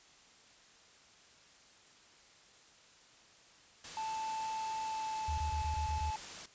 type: noise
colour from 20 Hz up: white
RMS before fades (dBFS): -46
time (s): 3.84-6.46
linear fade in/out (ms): 5
type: tone with pitch glide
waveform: triangle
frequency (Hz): 880 to 866.9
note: A5 to A5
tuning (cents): 0 to -26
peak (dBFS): -34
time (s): 3.97-6.16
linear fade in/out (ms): 2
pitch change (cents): -26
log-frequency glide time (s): 4.74-5.64
type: tone bursts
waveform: sine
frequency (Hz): 76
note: D#2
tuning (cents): -40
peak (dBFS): -34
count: 7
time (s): 5.28-6.106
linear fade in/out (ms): 5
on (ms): 100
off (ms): 21
effects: white hiss -61 dBFS RMS until 6.54 s + resampled to 16000 Hz